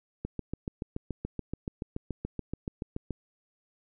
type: click train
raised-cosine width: 3 ms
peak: -20 dBFS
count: 21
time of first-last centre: 0.25-3.107 s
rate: 7 Hz
effects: none